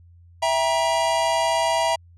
square chord, E diminished, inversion none, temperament just, 659.3 / 791.1 / 949.3 Hz, E5 / G5 / Bb5, 0 / +16 / +31 cents, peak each -23 / -28 / -23 dBFS, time 0.42-1.96 s, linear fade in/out 10 ms, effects added 86 Hz sine -47 dBFS peak until 2.17 s + resampled to 22050 Hz

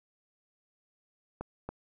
clicks, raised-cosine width 1 ms, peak -23 dBFS, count 2, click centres 1.41 / 1.69 s, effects none

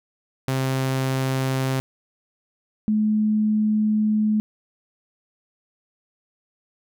sawtooth / sine tone pair in turn, 132.2 / 213.9 Hz, C3 / A3, +18 / -49 cents, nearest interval minor sixth, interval 833 cents, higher second, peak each -17 / -17 dBFS, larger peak neither, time 0.48-1.8 / 2.88-4.4 s, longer second, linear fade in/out 0 ms, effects none

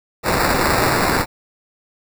violet noise with sample-and-hold, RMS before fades -17 dBFS, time 0.23-1.26 s, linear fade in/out 50 ms, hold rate 3150 Hz, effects none

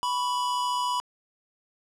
square tone pair together, 987 / 1121.9 Hz, B5 / C#6, -1 / +20 cents, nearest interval major second, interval 221 cents, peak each -26 / -36 dBFS, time 0.03-1 s, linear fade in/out 0 ms, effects low-pass 9000 Hz 12 dB/octave

